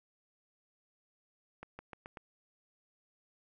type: accelerating click train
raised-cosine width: 0.5 ms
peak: -30 dBFS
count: 5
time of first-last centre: 1.63-2.172 s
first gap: 160 ms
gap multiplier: 0.89
effects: none